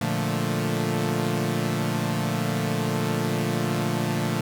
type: chord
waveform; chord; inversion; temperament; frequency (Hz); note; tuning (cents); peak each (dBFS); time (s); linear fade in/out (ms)
sawtooth; Bb major seventh; none; equal; 116.54 / 146.83 / 174.61 / 220; Bb2 / D3 / F3 / A3; 0 / 0 / 0 / 0; -25; 0.01-4.41; 5
effects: none